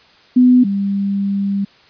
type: tone pair in turn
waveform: sine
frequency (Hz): 250.2 / 198.58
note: B3 / G3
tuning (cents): +23 / +23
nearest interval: major third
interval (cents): 400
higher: first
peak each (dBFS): -6 / -15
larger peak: first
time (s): 0.36-0.64 / 0.64-1.65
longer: second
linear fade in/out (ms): 10
effects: white hiss -48 dBFS RMS until 1.89 s + resampled to 11025 Hz